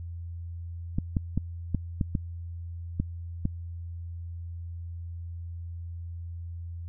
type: clicks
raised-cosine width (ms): 5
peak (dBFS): -13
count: 8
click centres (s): 0.985 / 1.168 / 1.376 / 1.747 / 2.012 / 2.152 / 3 / 3.454
effects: added 85 Hz sine -35 dBFS peak until 6.88 s